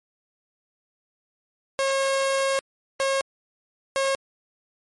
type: tone bursts at uneven times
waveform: sawtooth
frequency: 542 Hz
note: C#5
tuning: 39 cents flat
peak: -17 dBFS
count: 3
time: 1.79-2.59 / 3-3.21 / 3.96-4.15 s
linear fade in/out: 0 ms
effects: MP3 48 kbps